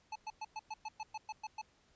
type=tone bursts; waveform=square; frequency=865 Hz; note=A5; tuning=30 cents flat; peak=-40 dBFS; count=11; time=0.12-1.616 s; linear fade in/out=5 ms; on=36 ms; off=110 ms; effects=pink hiss -70 dBFS RMS until 1.95 s + resampled to 16000 Hz